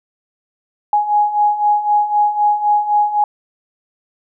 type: beating tone pair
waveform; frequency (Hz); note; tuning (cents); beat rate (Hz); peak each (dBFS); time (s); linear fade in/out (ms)
sine; 830.6 / 834.5; G#5 / G#5; 0 / +8; 3.9; -18 / -13; 0.93-3.24; 2
effects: none